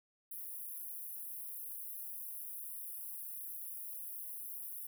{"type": "high-pass noise", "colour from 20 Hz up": "white", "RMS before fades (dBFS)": -45, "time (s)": [0.31, 4.87], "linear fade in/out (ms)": 5, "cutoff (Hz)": 10000, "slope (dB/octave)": 96, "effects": []}